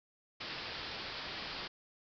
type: low-pass noise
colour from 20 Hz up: white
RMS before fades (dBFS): -43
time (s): 0.4-1.68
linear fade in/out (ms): 10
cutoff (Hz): 5100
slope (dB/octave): 96
effects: none